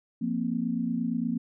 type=chord; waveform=sine; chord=F suspended fourth; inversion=none; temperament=equal; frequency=174.61 / 233.1 / 261.6 Hz; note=F3 / Bb3 / C4; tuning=0 / 0 / 0 cents; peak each=-33 / -28 / -32 dBFS; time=0.21-1.38 s; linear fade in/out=10 ms; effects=none